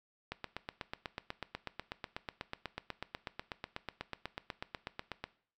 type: click train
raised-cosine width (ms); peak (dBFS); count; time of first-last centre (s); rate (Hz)
0.3; -22; 41; 0.32-5.24; 8.13
effects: noise-tail reverb RT60 0.5 s tail -18 dB re dry